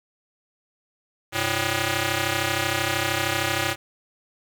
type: ring-modulated tone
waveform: 5% pulse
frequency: 223 Hz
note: A3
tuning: 23 cents sharp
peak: -8 dBFS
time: 1.32-3.76 s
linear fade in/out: 50 ms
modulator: 1020 Hz
effects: none